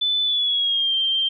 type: tone with pitch glide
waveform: sine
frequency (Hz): 3503 to 3157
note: A7 to G7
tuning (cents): -8 to +12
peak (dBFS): -18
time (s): 0.01-1.29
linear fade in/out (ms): 10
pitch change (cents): -180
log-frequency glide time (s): 0.23-0.95
effects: none